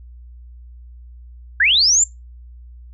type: linear sweep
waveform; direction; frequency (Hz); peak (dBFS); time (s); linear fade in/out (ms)
sine; up; 1517 to 7459; -11; 1.6-2.04; 5
effects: noise-tail reverb RT60 0.2 s tail -21 dB re dry + added 60 Hz sine -37 dBFS peak until 2.93 s